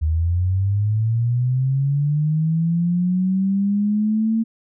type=linear sweep; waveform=sine; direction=up; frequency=76.1 to 226.6 Hz; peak=-16 dBFS; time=0.01-4.44 s; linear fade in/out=20 ms; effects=none